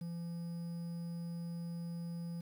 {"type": "tone with quantisation", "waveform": "triangle", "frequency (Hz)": 170, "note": "F3", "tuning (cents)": -46, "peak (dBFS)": -37, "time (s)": [0.01, 2.41], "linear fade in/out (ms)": 5, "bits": 10, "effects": []}